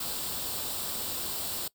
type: noise with comb filter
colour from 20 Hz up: white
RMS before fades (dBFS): -34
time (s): 0-1.68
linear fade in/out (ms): 5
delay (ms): 0.24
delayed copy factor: +0.6
effects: noise-tail reverb RT60 0.1 s tail -21 dB re dry